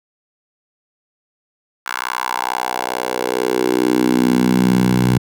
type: tone with high-pass filter sweep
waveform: 10% pulse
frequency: 62.3 Hz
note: B1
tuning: 16 cents sharp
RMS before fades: -17 dBFS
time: 1.86-5.18 s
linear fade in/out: 5 ms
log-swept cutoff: 1300 to 130 Hz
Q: 3
effects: none